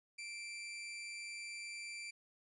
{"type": "tone with amplitude modulation", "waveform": "sawtooth", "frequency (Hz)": 2349, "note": "D7", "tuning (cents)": 0, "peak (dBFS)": -39, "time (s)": [0.18, 2.11], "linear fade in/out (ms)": 10, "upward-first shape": "sine", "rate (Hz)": 209, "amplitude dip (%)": 40, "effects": ["resampled to 24000 Hz", "13-bit"]}